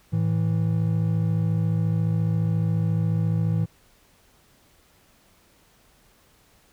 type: tone pair together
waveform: triangle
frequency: 109.06 / 163.4 Hz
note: A2 / E3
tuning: -15 / -15 cents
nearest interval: perfect fifth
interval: 700 cents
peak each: -21 dBFS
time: 0.12-3.66 s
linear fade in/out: 20 ms
effects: pink hiss -59 dBFS RMS until 6.72 s